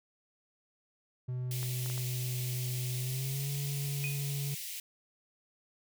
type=tone with pitch glide; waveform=triangle; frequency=125.6 to 140.98 Hz; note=B2 to C#3; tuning=+30 to +30 cents; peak=-31 dBFS; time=1.28-4.55 s; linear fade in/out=10 ms; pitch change=+200 cents; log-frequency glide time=2.96-3.51 s
type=high-pass noise; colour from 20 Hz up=white; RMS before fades=-41 dBFS; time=1.51-4.8 s; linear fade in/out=2 ms; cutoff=2000 Hz; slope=48 dB/octave
type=clicks; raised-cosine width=0.5 ms; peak=-31 dBFS; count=4; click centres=1.63 / 1.861 / 1.9 / 1.978 s
type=tone with exponential decay; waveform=sine; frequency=2489 Hz; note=D#7; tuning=in tune; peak=-32 dBFS; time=4.04-4.3 s; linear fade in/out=0 ms; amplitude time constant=55 ms
effects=none